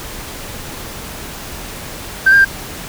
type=tone with pitch steps; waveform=sine; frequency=1557 / 1601 / 1584 Hz; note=G6 / G6 / G6; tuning=-12 / +36 / +18 cents; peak=-4 dBFS; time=2.26-2.449 s; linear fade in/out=10 ms; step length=63 ms; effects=tanh soft clip ceiling -2 dBFS + pink hiss -29 dBFS RMS until 2.88 s